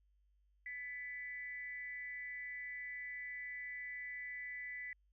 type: tone with amplitude modulation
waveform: sine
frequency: 1990 Hz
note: B6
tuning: 13 cents sharp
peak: -40 dBFS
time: 0.66-4.93 s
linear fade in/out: 2 ms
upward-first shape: sine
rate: 266 Hz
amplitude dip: 60%
effects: added 50 Hz sine -70 dBFS peak until 5.12 s